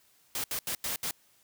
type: noise bursts at uneven times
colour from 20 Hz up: white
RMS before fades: -33 dBFS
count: 5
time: 0.35-0.44 / 0.51-0.59 / 0.67-0.75 / 0.84-0.96 / 1.03-1.11 s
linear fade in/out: 2 ms
effects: white hiss -65 dBFS RMS until 1.43 s